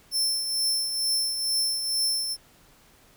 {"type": "tone with tremolo", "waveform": "sawtooth", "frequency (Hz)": 5340, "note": "E8", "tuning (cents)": 22, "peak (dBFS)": -19, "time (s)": [0.11, 2.37], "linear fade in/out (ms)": 50, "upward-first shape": "triangle", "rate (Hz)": 2.2, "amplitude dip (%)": 55, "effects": ["pink hiss -57 dBFS RMS until 3.16 s"]}